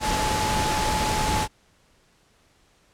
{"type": "tone in noise", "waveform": "sine", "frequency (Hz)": 859, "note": "A5", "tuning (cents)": -42, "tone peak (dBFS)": -25, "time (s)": [0, 1.48], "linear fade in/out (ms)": 50, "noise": "pink", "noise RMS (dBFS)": -25, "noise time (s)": [0, 1.48], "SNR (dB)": -3, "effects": ["pink hiss -61 dBFS RMS until 2.93 s", "low-pass 9000 Hz 12 dB/octave"]}